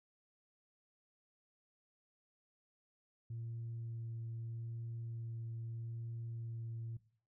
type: tone with vibrato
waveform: sine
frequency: 115.2 Hz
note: A#2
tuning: 20 cents flat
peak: -40 dBFS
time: 3.3-6.97 s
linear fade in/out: 5 ms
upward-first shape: sine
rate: 0.79 Hz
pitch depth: 9 cents each way
effects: noise-tail reverb RT60 0.5 s tail -19 dB re dry + tanh soft clip ceiling -38 dBFS